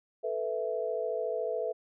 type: chord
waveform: sine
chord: A suspended second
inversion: none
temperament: equal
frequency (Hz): 440 / 493.9 / 659.3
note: A4 / B4 / E5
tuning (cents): 0 / 0 / 0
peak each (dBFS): -34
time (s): 0.23-1.73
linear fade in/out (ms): 20
effects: none